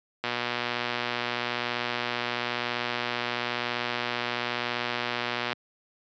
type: click train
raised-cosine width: 0.3 ms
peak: -12 dBFS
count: 641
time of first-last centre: 0.24-5.529 s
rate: 121 Hz
effects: high-pass 150 Hz 12 dB/octave + resampled to 16000 Hz